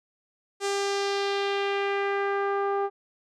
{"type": "tone with low-pass filter sweep", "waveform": "sawtooth", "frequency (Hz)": 398.6, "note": "G4", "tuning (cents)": 29, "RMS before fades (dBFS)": -27, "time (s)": [0.6, 2.9], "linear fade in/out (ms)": 50, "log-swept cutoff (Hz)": [7900, 970], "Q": 1.7, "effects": []}